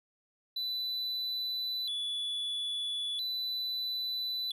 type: tone with vibrato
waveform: triangle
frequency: 3700 Hz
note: A#7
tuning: 14 cents flat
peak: -31 dBFS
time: 0.56-4.52 s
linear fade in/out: 5 ms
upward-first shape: square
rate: 0.38 Hz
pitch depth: 130 cents each way
effects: none